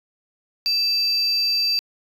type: tone pair together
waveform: sine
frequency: 2630 / 4671 Hz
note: E7 / D8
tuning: -5 / -10 cents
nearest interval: minor seventh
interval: 995 cents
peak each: -27 / -16 dBFS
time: 0.66-1.79 s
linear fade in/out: 0 ms
effects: tanh soft clip ceiling -16 dBFS